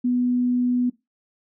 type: tone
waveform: sine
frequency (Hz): 246.9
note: B3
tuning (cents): 0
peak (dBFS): -18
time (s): 0.04-0.9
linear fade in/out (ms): 10
effects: noise-tail reverb RT60 0.2 s tail -19 dB re dry